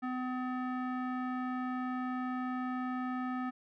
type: tone with low-pass filter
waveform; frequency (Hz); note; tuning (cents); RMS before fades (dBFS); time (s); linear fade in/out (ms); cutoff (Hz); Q
square; 253.5; B3; +45; -36; 0.02-3.51; 20; 1500; 2.5
effects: none